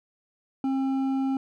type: tone with hard clipping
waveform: sine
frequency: 267.8 Hz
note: C4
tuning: 40 cents sharp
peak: -25 dBFS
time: 0.64-1.37 s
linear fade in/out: 2 ms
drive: 7 dB
effects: none